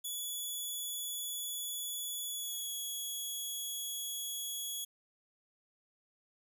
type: tone with pitch glide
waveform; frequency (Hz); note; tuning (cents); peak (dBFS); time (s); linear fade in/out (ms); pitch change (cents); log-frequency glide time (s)
10% pulse; 3416 to 3350; G#7 to G#7; +48 to +14; -30; 0.04-4.85; 10; -34; 2.26-2.72
effects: none